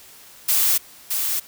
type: noise with echo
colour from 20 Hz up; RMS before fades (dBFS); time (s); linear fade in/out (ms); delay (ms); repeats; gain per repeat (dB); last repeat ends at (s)
blue; -18; 0.48-0.78; 10; 620; 1; -5; 1.4
effects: white hiss -46 dBFS RMS until 1.47 s